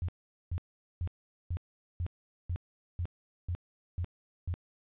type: tone bursts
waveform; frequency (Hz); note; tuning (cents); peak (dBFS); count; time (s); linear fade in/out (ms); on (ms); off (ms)
sine; 87.3; F2; 0; -30; 10; 0.02-4.54; 0; 65; 430
effects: resampled to 8000 Hz + 12-bit